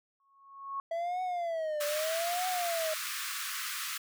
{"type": "tone with exponential growth", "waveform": "sine", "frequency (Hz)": 1100, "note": "C#6", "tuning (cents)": -14, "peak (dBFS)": -31, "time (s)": [0.2, 0.8], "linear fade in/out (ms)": 1, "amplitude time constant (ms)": 130}
{"type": "tone with vibrato", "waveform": "triangle", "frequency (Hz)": 659.3, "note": "E5", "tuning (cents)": 0, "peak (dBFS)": -29, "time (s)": [0.91, 2.94], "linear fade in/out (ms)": 5, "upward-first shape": "triangle", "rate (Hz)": 0.8, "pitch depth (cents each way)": 210}
{"type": "high-pass noise", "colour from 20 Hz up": "pink", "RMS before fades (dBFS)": -37, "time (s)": [1.8, 3.98], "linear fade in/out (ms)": 10, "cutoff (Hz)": 1100, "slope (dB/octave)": 96}
{"effects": []}